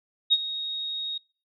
sine tone with ADSR envelope, 3752 Hz, A#7, 11 cents sharp, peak -14 dBFS, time 0.3-1.18 s, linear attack 27 ms, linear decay 42 ms, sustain -15 dB, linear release 7 ms, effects noise-tail reverb RT60 0.4 s tail -25 dB re dry

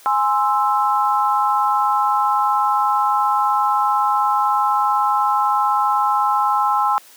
sine chord, Ab augmented, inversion none, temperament equal, 830.6 / 1046.5 / 1318.5 Hz, Ab5 / C6 / E6, 0 / 0 / 0 cents, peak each -18 / -19 / -20 dBFS, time 0.06-6.98 s, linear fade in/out 0 ms, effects white hiss -46 dBFS RMS until 7.16 s + high-pass 300 Hz 12 dB/octave

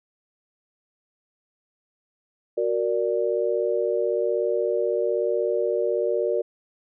sine chord, Gb augmented, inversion none, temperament equal, 370 / 466.2 / 587.3 Hz, Gb4 / Bb4 / D5, 0 / 0 / 0 cents, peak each -26 / -24 / -26 dBFS, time 2.57-6.42 s, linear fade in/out 10 ms, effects none

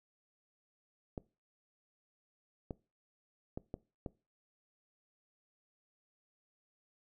clicks, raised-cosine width 2 ms, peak -26 dBFS, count 5, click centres 1.178 / 2.708 / 3.575 / 3.741 / 4.062 s, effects noise-tail reverb RT60 0.3 s tail -21 dB re dry

